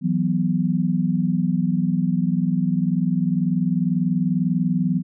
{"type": "chord", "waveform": "sine", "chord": "E suspended second", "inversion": "none", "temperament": "equal", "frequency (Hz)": [164.81, 185, 246.9], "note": ["E3", "F#3", "B3"], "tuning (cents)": [0, 0, 0], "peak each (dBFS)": [-22, -21, -24], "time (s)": [0.01, 5.03], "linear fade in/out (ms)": 50, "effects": []}